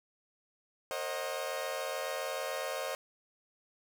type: chord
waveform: sawtooth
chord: C half-diminished seventh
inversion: third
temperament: equal with one note detuned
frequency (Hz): 466.2 / 535.2 / 622.3 / 740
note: Bb4 / C5 / Eb5 / Gb5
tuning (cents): 0 / +39 / 0 / 0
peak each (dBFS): -40 / -34 / -35 / -40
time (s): 0.91-2.95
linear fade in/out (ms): 0
effects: 10-bit